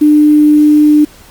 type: tone with quantisation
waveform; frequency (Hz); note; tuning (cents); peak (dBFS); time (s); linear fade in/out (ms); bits
sine; 299.7; D4; +35; -3; 0.01-1.05; 10; 5
effects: pink hiss -39 dBFS RMS until 1.3 s + Opus 32 kbps